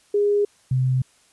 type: tone pair in turn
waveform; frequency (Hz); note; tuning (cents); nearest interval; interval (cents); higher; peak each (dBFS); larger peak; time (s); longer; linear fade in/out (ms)
sine; 410 / 129.14; G#4 / C3; -22 / -22; octave + minor sixth; 2000; first; -16 / -17; first; 0.14-0.45 / 0.71-1.02; neither; 5
effects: white hiss -58 dBFS RMS until 1.32 s + resampled to 24000 Hz